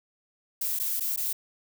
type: noise with dropouts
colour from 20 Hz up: violet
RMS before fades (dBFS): -29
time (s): 0.61-1.33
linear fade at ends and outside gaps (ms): 5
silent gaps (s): 0.79-0.797 / 0.998-1.006 / 1.162-1.174
effects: none